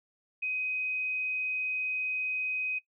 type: tone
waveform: sine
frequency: 2515 Hz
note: D#7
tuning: 18 cents sharp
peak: -29 dBFS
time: 0.42-2.79 s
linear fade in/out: 10 ms
effects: noise-tail reverb RT60 0.1 s tail -19 dB re dry